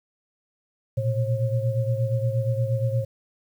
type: tone cluster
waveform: sine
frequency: 114.7 / 123.2 / 538 Hz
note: A#2 / B2 / C5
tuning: -28 / -4 / +48 cents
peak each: -23 / -27 / -29 dBFS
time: 0.97-3.05 s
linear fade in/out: 10 ms
effects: 9-bit